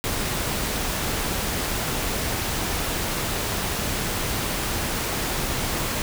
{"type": "noise", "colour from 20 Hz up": "pink", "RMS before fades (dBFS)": -26, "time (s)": [0.04, 6.02], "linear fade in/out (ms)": 0, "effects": []}